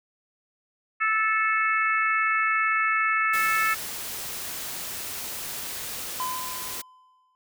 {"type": "harmonic tone", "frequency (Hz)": 437.8, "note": "A4", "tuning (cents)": -9, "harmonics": [3, 4, 5, 6], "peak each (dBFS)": [-24, -26, -27, -32], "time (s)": [1, 3.75], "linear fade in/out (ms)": 20}
{"type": "noise", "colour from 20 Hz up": "white", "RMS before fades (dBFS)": -34, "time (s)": [3.33, 6.82], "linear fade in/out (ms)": 10}
{"type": "tone with exponential decay", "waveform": "triangle", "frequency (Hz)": 1017, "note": "C6", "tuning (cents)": -50, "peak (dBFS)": -24, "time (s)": [6.2, 7.35], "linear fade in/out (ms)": 0, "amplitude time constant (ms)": 250}
{"effects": []}